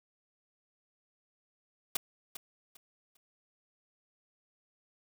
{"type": "noise with echo", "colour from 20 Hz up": "white", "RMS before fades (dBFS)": -30, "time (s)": [1.95, 1.97], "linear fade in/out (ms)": 5, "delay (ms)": 400, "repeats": 3, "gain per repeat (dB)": -12, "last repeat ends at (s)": 3.17, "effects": []}